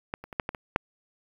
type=clicks; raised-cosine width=0.5 ms; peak=-15 / -26 / -25 / -10 / -15 / -22 / -6 dBFS; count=7; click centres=0.139 / 0.24 / 0.328 / 0.398 / 0.491 / 0.548 / 0.761 s; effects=8-bit